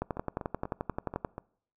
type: two click trains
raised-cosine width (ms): 1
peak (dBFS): -17 / -23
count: 15 / 6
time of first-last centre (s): 0.02-1.248 / 0.17-1.381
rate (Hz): 11.4 / 4.13
effects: noise-tail reverb RT60 0.6 s tail -23 dB re dry

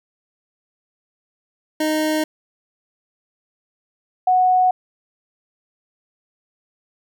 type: tone pair in turn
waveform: 25% pulse / sine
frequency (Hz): 309.9 / 737.1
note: D#4 / F#5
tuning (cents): -7 / -7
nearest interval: octave + minor third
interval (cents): 1500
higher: second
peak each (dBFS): -14 / -12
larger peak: second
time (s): 1.8-2.24 / 4.27-4.71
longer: neither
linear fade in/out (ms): 5
effects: none

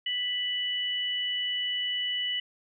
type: tone pair together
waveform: sine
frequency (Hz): 1975.5 / 2960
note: B6 / F#7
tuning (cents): 0 / 0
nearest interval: perfect fifth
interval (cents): 700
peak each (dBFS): -35 / -28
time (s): 0.06-2.4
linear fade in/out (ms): 5
effects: none

